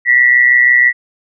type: tone with amplitude modulation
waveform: sine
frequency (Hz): 1944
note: B6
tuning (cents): -28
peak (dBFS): -3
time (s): 0.05-0.93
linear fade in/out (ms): 50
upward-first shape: sine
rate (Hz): 126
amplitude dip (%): 65
effects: none